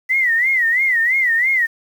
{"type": "tone with vibrato", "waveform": "sine", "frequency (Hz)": 1975.5, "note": "B6", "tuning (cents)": 0, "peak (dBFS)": -13, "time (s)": [0.09, 1.67], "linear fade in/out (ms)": 20, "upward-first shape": "sine", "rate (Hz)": 3, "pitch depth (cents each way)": 150, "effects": ["7-bit"]}